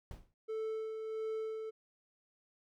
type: noise with exponential decay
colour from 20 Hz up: brown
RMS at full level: -41 dBFS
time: 0.11-0.34 s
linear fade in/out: 1 ms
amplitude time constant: 48 ms
type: tone with tremolo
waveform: triangle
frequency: 440 Hz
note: A4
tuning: in tune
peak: -33 dBFS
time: 0.48-1.71 s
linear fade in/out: 20 ms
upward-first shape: sine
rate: 1.5 Hz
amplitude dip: 40%
effects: none